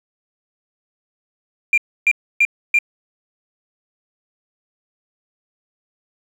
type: tone bursts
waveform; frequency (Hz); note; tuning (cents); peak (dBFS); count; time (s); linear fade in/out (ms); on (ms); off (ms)
sine; 2387; D7; +28; -9; 4; 1.73-2.788; 2; 47; 290
effects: tanh soft clip ceiling -7 dBFS + 7-bit